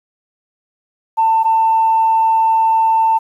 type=tone pair in turn; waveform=sine; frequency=894 / 894 Hz; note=A5 / A5; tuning=+27 / +27 cents; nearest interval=unison; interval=0 cents; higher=neither; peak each=-9 dBFS; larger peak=neither; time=1.17-1.44 / 1.44-3.19 s; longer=second; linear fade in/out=20 ms; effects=tanh soft clip ceiling -5 dBFS + 8-bit